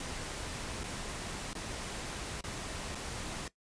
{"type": "noise with dropouts", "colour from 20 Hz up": "pink", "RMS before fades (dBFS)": -40, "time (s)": [0, 3.48], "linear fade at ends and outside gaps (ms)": 2, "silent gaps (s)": [[0.835, 0.839], [1.532, 1.551], [2.409, 2.439], [2.949, 2.953]], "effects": ["noise-tail reverb RT60 0.1 s tail -17 dB re dry", "resampled to 22050 Hz"]}